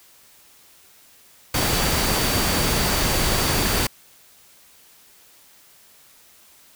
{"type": "tone in noise", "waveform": "sine", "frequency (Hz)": 4603, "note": "D8", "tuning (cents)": -36, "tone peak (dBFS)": -31, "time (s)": [1.54, 3.87], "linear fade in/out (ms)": 5, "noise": "pink", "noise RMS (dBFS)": -21, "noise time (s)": [1.54, 3.87], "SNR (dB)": -13, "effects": ["white hiss -52 dBFS RMS until 6.75 s"]}